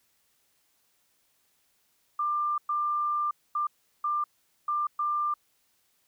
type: tone bursts at uneven times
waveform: sine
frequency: 1191 Hz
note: D6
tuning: 24 cents sharp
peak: -25 dBFS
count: 6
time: 2.19-2.58 / 2.69-3.31 / 3.55-3.67 / 4.04-4.24 / 4.68-4.87 / 4.99-5.34 s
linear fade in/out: 5 ms
effects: white hiss -70 dBFS RMS until 6.07 s